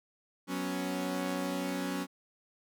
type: chord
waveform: sawtooth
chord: F# suspended fourth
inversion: none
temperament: equal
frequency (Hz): 185 / 246.9 / 277.2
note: F#3 / B3 / C#4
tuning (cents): 0 / 0 / 0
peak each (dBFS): -33 / -36 / -31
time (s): 0.47-2.07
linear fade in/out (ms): 50
effects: none